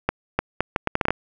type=accelerating click train; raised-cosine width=0.5 ms; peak=-4 dBFS; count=10; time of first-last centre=0.09-1.106 s; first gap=300 ms; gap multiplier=0.72; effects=none